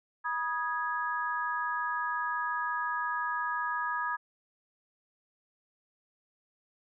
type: chord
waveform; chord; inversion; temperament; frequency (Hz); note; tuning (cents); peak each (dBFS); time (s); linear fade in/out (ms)
sine; G# minor; first; equal with one note detuned; 970.2 / 1244.5 / 1661.2; B5 / D#6 / G#6; -31 / 0 / 0; -34; 0.24-4.17; 20
effects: none